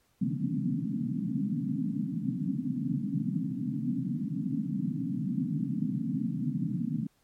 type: band-pass noise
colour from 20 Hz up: white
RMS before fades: -31 dBFS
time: 0.21-7.07 s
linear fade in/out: 5 ms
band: 130 to 280 Hz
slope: 96 dB/octave
effects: pink hiss -70 dBFS RMS until 7.23 s + MP3 64 kbps